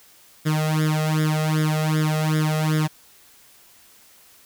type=tone with flanger; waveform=sawtooth; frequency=155.1 Hz; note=D#3; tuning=5 cents flat; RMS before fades=-21 dBFS; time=0.45-2.88 s; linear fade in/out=20 ms; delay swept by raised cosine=0.57 to 1.57 ms; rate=2.6 Hz; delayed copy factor=+1; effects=white hiss -52 dBFS RMS until 4.45 s